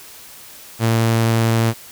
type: tone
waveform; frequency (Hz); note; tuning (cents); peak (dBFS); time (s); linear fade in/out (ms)
sawtooth; 113.9; A#2; -40; -10; 0.79-1.74; 50
effects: white hiss -40 dBFS RMS until 1.91 s